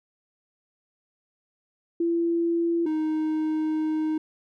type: tone pair in turn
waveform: sine / triangle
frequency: 337.7 / 311.8 Hz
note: E4 / D#4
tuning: +42 / +4 cents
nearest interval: minor second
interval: 138 cents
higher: first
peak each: -21 dBFS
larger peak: neither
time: 2-2.86 / 2.86-4.18 s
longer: second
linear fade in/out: 5 ms
effects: none